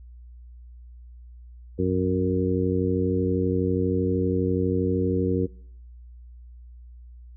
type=harmonic tone with a mistuned harmonic; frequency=92.5 Hz; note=F#2; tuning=in tune; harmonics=1 / 2 / 3 / 4 / 5; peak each=-27 / -27 / -27 / -27 / -27 dBFS; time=1.78-5.47 s; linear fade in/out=20 ms; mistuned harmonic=1; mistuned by=+20 cents; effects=noise-tail reverb RT60 0.6 s tail -22 dB re dry + added 60 Hz sine -42 dBFS peak until 7.36 s